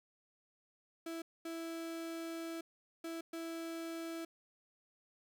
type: tone bursts at uneven times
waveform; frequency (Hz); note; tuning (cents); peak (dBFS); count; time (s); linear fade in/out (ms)
35% pulse; 330; E4; +2; -39; 4; 1.06-1.22 / 1.45-2.61 / 3.04-3.21 / 3.33-4.25; 5
effects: none